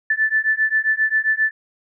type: beating tone pair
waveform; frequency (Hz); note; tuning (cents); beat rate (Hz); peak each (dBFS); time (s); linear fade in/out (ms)
sine; 1751 / 1758.5; A6 / A6; -9 / -1; 7.5; -19; 0.1-1.51; 5
effects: none